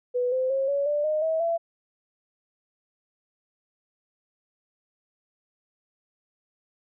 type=tone with pitch steps; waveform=sine; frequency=493.9 / 516.1 / 539.2 / 563.4 / 588.7 / 615.1 / 642.7 / 671.6 Hz; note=B4 / C5 / C#5 / C#5 / D5 / D#5 / E5 / E5; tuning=0 / -24 / -48 / +28 / +4 / -20 / -44 / +32 cents; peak=-22 dBFS; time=0.14-1.58 s; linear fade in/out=20 ms; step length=180 ms; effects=none